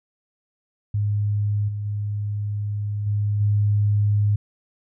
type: tone with level steps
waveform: sine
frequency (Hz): 103.5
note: G#2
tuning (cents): -5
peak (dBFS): -19 / -25 / -23 / -19 / -16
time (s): 0.94-4.36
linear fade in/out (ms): 5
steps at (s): 1.68 / 1.85 / 3.06 / 3.4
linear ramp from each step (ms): 10
effects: none